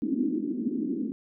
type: band-pass noise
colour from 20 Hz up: pink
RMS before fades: -29 dBFS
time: 0.02-1.12 s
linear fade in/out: 0 ms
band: 230 to 320 Hz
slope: 48 dB/octave
effects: none